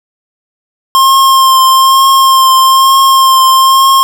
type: tone with vibrato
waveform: square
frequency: 1063 Hz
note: C6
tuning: 27 cents sharp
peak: -4 dBFS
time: 0.95-4.03 s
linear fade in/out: 0 ms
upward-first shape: triangle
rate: 1.1 Hz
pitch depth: 22 cents each way
effects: none